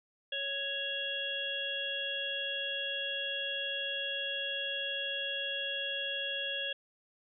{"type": "harmonic tone", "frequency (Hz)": 554.4, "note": "C#5", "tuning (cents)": 0, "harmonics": [1, 3, 5, 6], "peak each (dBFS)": [-42, -40, -39, -36], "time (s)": [0.32, 6.73], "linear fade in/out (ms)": 5, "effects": []}